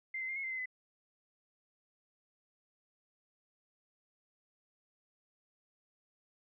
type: tone with pitch steps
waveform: sine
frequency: 2088 / 2056 / 2109 / 2177 / 2080 / 2056 / 2017 Hz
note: C7 / C7 / C7 / C#7 / C7 / C7 / B6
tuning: -4 / -31 / +13 / -32 / -11 / -31 / +36 cents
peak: -36 dBFS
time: 0.14-0.658 s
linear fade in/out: 5 ms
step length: 74 ms
effects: none